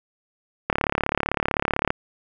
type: click train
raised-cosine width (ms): 0.5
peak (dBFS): -5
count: 44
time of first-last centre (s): 0.7-1.904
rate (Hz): 35.7
effects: none